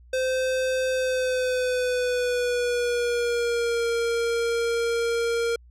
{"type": "tone with pitch glide", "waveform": "square", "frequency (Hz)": [517, 465.9], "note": ["C5", "A#4"], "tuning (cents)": [-21, -1], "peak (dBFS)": -23, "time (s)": [0.13, 5.56], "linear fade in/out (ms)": 5, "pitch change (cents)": -180, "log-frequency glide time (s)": [0.9, 3.87], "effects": ["added 60 Hz sine -48 dBFS peak until 5.7 s", "low-pass 9000 Hz 12 dB/octave"]}